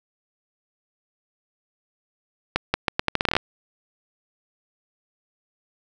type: accelerating click train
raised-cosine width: 0.3 ms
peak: -3 dBFS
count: 13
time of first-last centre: 2.56-3.366 s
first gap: 180 ms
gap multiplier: 0.79
effects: none